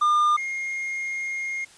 triangle tone pair in turn, 1206 / 2135 Hz, D6 / C7, +46 / +34 cents, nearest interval minor seventh, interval 988 cents, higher second, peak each -15 / -25 dBFS, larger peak first, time 0.01-0.37 / 0.37-1.65 s, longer second, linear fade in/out 10 ms, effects white hiss -51 dBFS RMS until 1.77 s + resampled to 22050 Hz

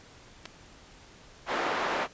clicks, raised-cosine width 0.2 ms, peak -23 dBFS, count 2, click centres 0.455 / 0.458 s
white band-pass noise, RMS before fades -30 dBFS, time 1.46-2.08 s, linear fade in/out 50 ms, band 310 to 1400 Hz, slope 12 dB/octave
effects pink hiss -53 dBFS RMS until 2.13 s + resampled to 16000 Hz

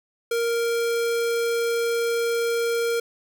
square tone, 466.2 Hz, A#4, in tune, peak -22 dBFS, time 0.31-3 s, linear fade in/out 5 ms, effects none

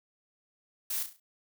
blue noise with echo, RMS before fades -33 dBFS, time 0.9-1.03 s, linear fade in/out 5 ms, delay 34 ms, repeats 5, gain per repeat -7 dB, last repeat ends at 1.2 s, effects none

